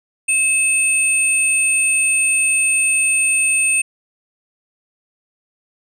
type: tone pair together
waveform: sine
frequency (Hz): 2600 / 8751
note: E7 / C#9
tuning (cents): -24 / -23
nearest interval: octave + major sixth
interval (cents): 2101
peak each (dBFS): -15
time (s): 0.28-3.82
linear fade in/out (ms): 10
effects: tanh soft clip ceiling -7 dBFS